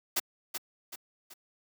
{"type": "noise with echo", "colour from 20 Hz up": "white", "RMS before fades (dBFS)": -28, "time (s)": [0.16, 0.2], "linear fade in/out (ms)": 10, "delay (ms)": 380, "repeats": 3, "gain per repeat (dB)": -7, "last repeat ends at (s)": 1.34, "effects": ["high-pass 200 Hz 12 dB/octave"]}